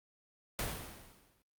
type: noise with exponential decay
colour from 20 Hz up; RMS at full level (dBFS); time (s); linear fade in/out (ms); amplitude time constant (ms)
pink; -34; 0.59-1.42; 0; 180
effects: Opus 48 kbps